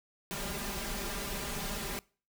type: noise with comb filter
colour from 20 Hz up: pink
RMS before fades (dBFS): -37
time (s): 0.31-1.99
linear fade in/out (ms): 0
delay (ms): 5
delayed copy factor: +1
effects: noise-tail reverb RT60 0.4 s tail -24 dB re dry